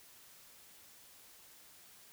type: silence
effects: white hiss -59 dBFS RMS until 2.12 s